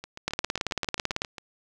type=two click trains; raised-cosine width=0.2 ms; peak=-9 / -21 dBFS; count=18 / 11; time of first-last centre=0.28-1.219 / 0.04-1.382 s; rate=18.1 / 7.45 Hz; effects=none